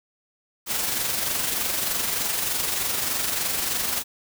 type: noise with amplitude modulation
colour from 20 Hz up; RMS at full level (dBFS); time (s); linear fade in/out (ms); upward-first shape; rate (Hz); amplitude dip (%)
white; -24; 0.66-4.04; 50; sine; 23.3; 40
effects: none